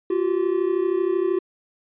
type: tone pair together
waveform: triangle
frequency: 349.2 / 382.1 Hz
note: F4 / G4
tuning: 0 / -44 cents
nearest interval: major second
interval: 156 cents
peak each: -20 dBFS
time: 0.1-1.39 s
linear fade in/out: 5 ms
effects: resampled to 8000 Hz